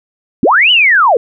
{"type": "linear two-way sweep", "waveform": "sine", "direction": "up then down", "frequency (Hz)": [171.6, 3044, 421.5], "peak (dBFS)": -5, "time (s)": [0.43, 1.17], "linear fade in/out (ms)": 2, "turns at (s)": 0.71, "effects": []}